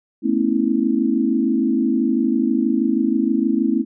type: tone cluster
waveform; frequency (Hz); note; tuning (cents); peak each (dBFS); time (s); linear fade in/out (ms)
sine; 221.1 / 247.6 / 273.8 / 326.1; A3 / B3 / C#4 / E4; +9 / +5 / -21 / -19; -21; 0.22-3.85; 50
effects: none